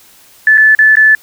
sine tone with dropouts, 1741 Hz, A6, 19 cents flat, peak -3 dBFS, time 0.47-1.15 s, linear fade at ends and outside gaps 2 ms, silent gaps 0.575-0.579 / 0.75-0.789 / 0.955-0.969 s, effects white hiss -43 dBFS RMS until 1.22 s

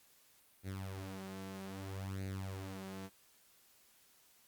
sawtooth tone with flanger, 96.2 Hz, G2, 32 cents flat, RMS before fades -44 dBFS, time 0.63-3.1 s, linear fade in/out 50 ms, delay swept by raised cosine 0.46 to 5.96 ms, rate 0.62 Hz, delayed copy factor +0.75, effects white hiss -67 dBFS RMS until 4.47 s + Opus 48 kbps

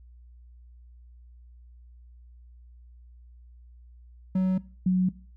triangle / sine tone pair in turn, 186.8 / 184.23 Hz, F#3 / F#3, +17 / -7 cents, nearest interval unison, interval 24 cents, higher first, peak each -19 dBFS, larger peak neither, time 4.35-4.58 / 4.86-5.09 s, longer neither, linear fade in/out 5 ms, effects noise-tail reverb RT60 0.4 s tail -20 dB re dry + added 60 Hz sine -48 dBFS peak until 5.36 s

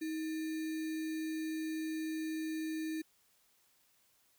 sine tone with sample-and-hold, 316.4 Hz, D#4, 29 cents sharp, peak -35 dBFS, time 0.01-3.02 s, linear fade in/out 10 ms, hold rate 2100 Hz, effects white hiss -71 dBFS RMS until 4.38 s

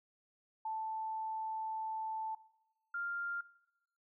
sine tone pair in turn, 880 / 1396.9 Hz, A5 / F6, 0 / 0 cents, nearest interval minor sixth, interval 800 cents, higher second, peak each -36 / -36 dBFS, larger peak neither, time 0.65-2.35 / 2.94-3.41 s, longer first, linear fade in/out 5 ms, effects noise-tail reverb RT60 1.0 s tail -20 dB re dry

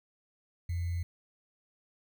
sine tone with sample-and-hold, 86.2 Hz, F2, 22 cents flat, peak -30 dBFS, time 0.69-1.03 s, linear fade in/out 5 ms, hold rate 2100 Hz, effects none

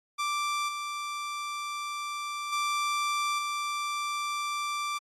sawtooth tone with level steps, 1174.7 Hz, D6, in tune, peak -24 / -29 / -23 / -26 dBFS, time 0.18-4.99 s, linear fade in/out 20 ms, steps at 0.68 / 2.52 / 3.38 s, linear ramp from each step 10 ms, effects low-pass 9000 Hz 12 dB/octave + AAC 64 kbps

